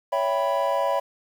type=chord; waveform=triangle; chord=C# half-diminished seventh; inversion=none; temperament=equal with one note detuned; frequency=559.8 / 659.3 / 784 / 987.8 Hz; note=C#5 / E5 / G5 / B5; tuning=+17 / 0 / 0 / 0 cents; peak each=-23 / -25 / -28 / -24 dBFS; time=0.12-1 s; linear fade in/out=10 ms; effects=8-bit